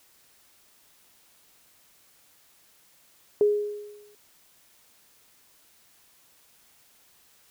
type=tone with exponential decay; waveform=sine; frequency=415.3 Hz; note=G#4; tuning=in tune; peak=-15 dBFS; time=3.41-4.15 s; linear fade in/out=1 ms; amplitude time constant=160 ms; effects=white hiss -60 dBFS RMS until 7.5 s